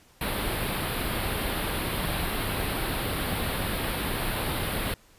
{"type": "band-stop noise", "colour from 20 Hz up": "pink", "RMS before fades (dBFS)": -29, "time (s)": [0.21, 4.94], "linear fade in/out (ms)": 2, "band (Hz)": [4400, 9400], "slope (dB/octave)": 48, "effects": ["pink hiss -58 dBFS RMS until 5.18 s", "resampled to 32000 Hz"]}